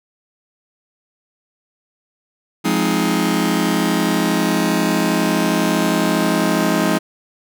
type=chord; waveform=sawtooth; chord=F minor seventh; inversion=none; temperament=just; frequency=174.61 / 209.5 / 261.9 / 314.3 Hz; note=F3 / Ab3 / C4 / Eb4; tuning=0 / +15 / +2 / +18 cents; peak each=-17 / -16 / -18 / -16 dBFS; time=2.64-6.99 s; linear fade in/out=20 ms; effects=none